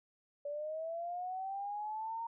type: linear sweep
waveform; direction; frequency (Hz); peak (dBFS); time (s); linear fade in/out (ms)
sine; up; 572 to 928; -37; 0.45-2.27; 5
effects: none